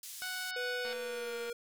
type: band-pass noise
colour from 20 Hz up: pink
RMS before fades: -46 dBFS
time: 0.03-0.51 s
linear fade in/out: 2 ms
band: 5400 to 15000 Hz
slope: 12 dB/octave
type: harmonic tone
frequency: 740 Hz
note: F#5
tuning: in tune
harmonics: 1 / 2 / 3 / 4 / 5 / 6 / 7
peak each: -49 / -39 / -47 / -48 / -48 / -48 / -49 dBFS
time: 0.22-0.93 s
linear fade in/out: 0 ms
type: tone with pitch glide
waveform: square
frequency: 493.9 to 473.5 Hz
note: B4 to A#4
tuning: 0 to +27 cents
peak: -38 dBFS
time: 0.56-1.53 s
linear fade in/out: 5 ms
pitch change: -73 cents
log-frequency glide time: 0.97-1.35 s
type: click train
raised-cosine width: 0.3 ms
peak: -32 dBFS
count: 150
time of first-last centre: 0.85-1.498 s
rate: 230 Hz
effects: none